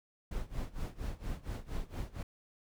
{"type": "noise with tremolo", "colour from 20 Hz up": "brown", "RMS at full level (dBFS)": -36, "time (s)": [0.31, 2.23], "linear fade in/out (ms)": 5, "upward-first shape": "sine", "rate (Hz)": 4.3, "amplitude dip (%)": 90, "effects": []}